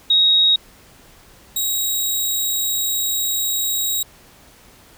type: tone pair in turn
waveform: sine / 10% pulse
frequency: 3777 / 3816 Hz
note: A#7 / A#7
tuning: +22 / +40 cents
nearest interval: unison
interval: 18 cents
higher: second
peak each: -11 dBFS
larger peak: neither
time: 0.1-0.56 / 1.56-4.03 s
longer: second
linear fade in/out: 5 ms
effects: pink hiss -48 dBFS RMS until 4.97 s